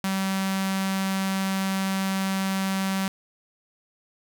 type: tone with notch filter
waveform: sawtooth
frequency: 192.4 Hz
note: G3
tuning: 32 cents flat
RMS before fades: -26 dBFS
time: 0.04-3.08 s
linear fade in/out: 2 ms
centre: 420 Hz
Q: 0.78
effects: 9-bit